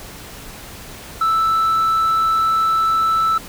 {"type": "tone", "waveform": "sine", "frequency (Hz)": 1318.5, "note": "E6", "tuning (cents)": 0, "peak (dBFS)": -11, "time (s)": [1.21, 3.38], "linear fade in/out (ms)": 5, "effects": ["tanh soft clip ceiling -13 dBFS", "pink hiss -36 dBFS RMS until 3.48 s"]}